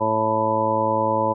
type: harmonic tone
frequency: 110 Hz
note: A2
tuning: in tune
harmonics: 1 / 2 / 3 / 4 / 5 / 6 / 8 / 9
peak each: -31 / -30 / -29 / -31 / -23 / -32 / -24 / -23 dBFS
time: 0-1.34 s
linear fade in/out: 20 ms
effects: none